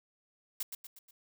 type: noise with echo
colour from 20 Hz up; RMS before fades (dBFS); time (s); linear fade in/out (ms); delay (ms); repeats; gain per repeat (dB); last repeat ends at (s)
blue; -35; 0.6-0.63; 5; 120; 4; -6; 1.11
effects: none